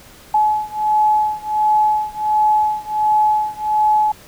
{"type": "beating tone pair", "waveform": "sine", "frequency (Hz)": [852, 853.4], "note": ["G#5", "G#5"], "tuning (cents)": [44, 47], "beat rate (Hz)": 1.4, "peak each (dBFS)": [-16, -17], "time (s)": [0.34, 4.12], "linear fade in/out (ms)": 5, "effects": ["pink hiss -43 dBFS RMS until 4.27 s"]}